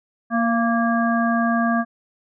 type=harmonic tone with a mistuned harmonic; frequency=233.1 Hz; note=A#3; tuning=in tune; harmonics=1 / 3 / 5 / 7; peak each=-19 / -23 / -25 / -26 dBFS; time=0.3-1.85 s; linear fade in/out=50 ms; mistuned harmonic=3; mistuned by=-31 cents; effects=none